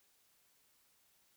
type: silence
effects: white hiss -72 dBFS RMS until 1.36 s